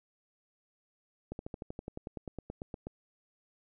slowing click train, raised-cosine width 2 ms, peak -26 dBFS, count 17, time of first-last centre 1.32-2.87 s, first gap 71 ms, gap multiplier 1.04, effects none

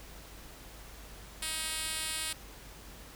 5% pulse tone with band-pass filter, 316.3 Hz, D#4, 29 cents sharp, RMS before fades -36 dBFS, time 1.42-2.33 s, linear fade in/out 5 ms, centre 8800 Hz, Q 0.8, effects added 50 Hz sine -51 dBFS peak until 3.15 s + pink hiss -51 dBFS RMS until 3.15 s

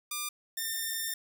5% pulse tone pair in turn, 1200 / 1805.8 Hz, D6 / A6, +37 / +44 cents, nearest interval perfect fifth, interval 707 cents, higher second, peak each -21 dBFS, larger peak neither, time 0.11-0.29 / 0.57-1.14 s, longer second, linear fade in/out 5 ms, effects none

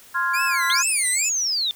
sine chord, F minor, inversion second, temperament equal, 1046.5 / 1396.9 / 1661.2 Hz, C6 / F6 / Ab6, 0 / 0 / 0 cents, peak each -24 dBFS, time 0.14-0.83 s, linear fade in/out 20 ms
sawtooth tone with vibrato, 2284 Hz, D7, 49 cents flat, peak -21 dBFS, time 0.33-1.3 s, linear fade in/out 20 ms, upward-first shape sine, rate 2.3 Hz, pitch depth 250 cents each way
sine linear two-way sweep, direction up then down, 3136 to 9790 to 3504 Hz, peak -20 dBFS, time 0.7-1.71 s, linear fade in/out 0 ms, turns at 0.93 s
effects white hiss -48 dBFS RMS until 1.75 s

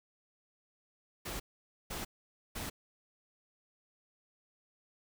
pink noise bursts, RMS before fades -40 dBFS, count 3, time 1.25-2.7 s, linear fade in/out 10 ms, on 150 ms, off 500 ms, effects none

